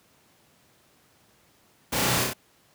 pink noise with echo, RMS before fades -26 dBFS, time 1.92-2.24 s, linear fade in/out 10 ms, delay 32 ms, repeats 3, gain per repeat -2 dB, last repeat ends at 2.336 s, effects pink hiss -61 dBFS RMS until 2.74 s + high-pass 100 Hz 12 dB/octave

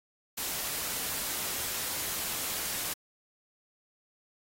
white noise, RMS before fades -34 dBFS, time 0.37-2.94 s, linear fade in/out 10 ms, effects AAC 48 kbps

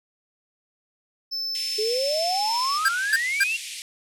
triangle tone, 5274 Hz, E8, in tune, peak -25 dBFS, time 1.31-2.79 s, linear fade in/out 20 ms
pink band-pass noise, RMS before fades -36 dBFS, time 1.55-3.82 s, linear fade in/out 0 ms, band 2200 to 11000 Hz, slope 48 dB/octave
sine exponential sweep, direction up, 414.6 to 2803 Hz, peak -23 dBFS, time 1.78-3.57 s, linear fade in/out 10 ms
square tone bursts, 1597 Hz, G6, 32 cents sharp, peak -17 dBFS, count 3, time 2.85-3.438 s, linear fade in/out 5 ms, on 36 ms, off 240 ms
effects none

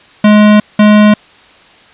square tone bursts at uneven times, 210.3 Hz, G#3, 22 cents sharp, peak -3 dBFS, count 2, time 0.24-0.6 / 0.79-1.14 s, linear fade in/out 5 ms, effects white hiss -41 dBFS RMS until 1.93 s + resampled to 8000 Hz

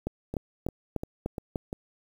two click trains, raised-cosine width 2 ms, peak -16 / -20 dBFS, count 6 / 5, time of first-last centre 0.07-1.558 / 0.34-1.729 s, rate 3.36 / 2.88 Hz, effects 8-bit

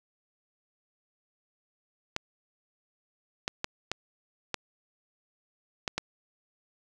clicks, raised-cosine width 0.2 ms, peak -12 dBFS, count 7, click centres 2.164 / 3.479 / 3.644 / 3.916 / 4.543 / 5.878 / 5.98 s, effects none

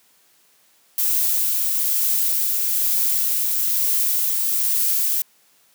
violet noise with tremolo, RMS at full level -19 dBFS, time 0.98-5.22 s, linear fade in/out 2 ms, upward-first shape triangle, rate 1.1 Hz, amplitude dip 25%, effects white hiss -58 dBFS RMS until 5.74 s + high-pass 150 Hz 12 dB/octave

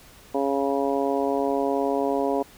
harmonic tone, 138.59 Hz, C#3, in tune, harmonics 2 / 3 / 4 / 5 / 6 / 7, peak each -27 / -26 / -28 / -28 / -35 / -32 dBFS, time 0.34-2.43 s, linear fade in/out 10 ms, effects pink hiss -50 dBFS RMS until 2.57 s

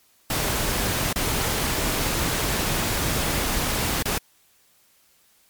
pink noise with dropouts, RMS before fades -24 dBFS, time 0.3-4.18 s, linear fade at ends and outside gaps 2 ms, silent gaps 1.128-1.159 / 4.025-4.055 s, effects white hiss -60 dBFS RMS until 5.49 s + MP3 96 kbps

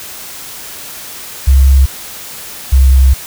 sine tone pair in turn, 67.2 / 65.82 Hz, C2 / C2, +47 / +11 cents, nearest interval unison, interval 36 cents, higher first, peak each -3 dBFS, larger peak neither, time 1.47-1.86 / 2.72-3.14 s, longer second, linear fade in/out 10 ms, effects white hiss -28 dBFS RMS until 3.26 s

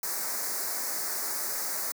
white band-stop noise, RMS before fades -32 dBFS, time 0.03-1.92 s, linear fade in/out 2 ms, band 2100 to 4500 Hz, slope 48 dB/octave, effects high-pass 300 Hz 12 dB/octave

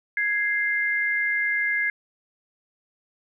sine tone pair together, 1661.2 / 2093 Hz, G#6 / C7, 0 / 0 cents, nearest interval major third, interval 400 cents, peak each -24 dBFS, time 0.17-1.9 s, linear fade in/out 2 ms, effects none

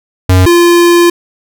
square tone pair in turn, 92.4 / 345.5 Hz, F#2 / F4, -2 / -19 cents, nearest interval octave + major seventh, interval 2283 cents, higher second, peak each -4 dBFS, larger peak neither, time 0.29-0.46 / 0.46-1.1 s, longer second, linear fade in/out 5 ms, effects none

